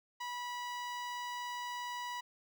sawtooth tone with notch filter, 977 Hz, B5, 19 cents flat, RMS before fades -41 dBFS, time 0.2-2.21 s, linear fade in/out 10 ms, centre 11000 Hz, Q 0.68, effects none

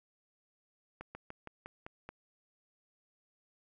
slowing click train, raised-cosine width 0.5 ms, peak -29 dBFS, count 7, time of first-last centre 1.01-2.09 s, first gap 140 ms, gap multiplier 1.1, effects none

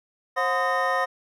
triangle tone cluster, 531 / 726 / 1025 / 1249 / 1837 Hz, C5 / F#5 / C6 / D#6 / A#6, +25 / -33 / -36 / +6 / -26 cents, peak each -26 dBFS, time 0.36-1.06 s, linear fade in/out 20 ms, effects none

